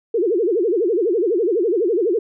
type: tone with vibrato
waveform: sine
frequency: 400.7 Hz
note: G4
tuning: 38 cents sharp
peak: -15 dBFS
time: 0.14-2.19 s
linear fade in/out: 5 ms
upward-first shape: sine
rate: 12 Hz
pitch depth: 300 cents each way
effects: none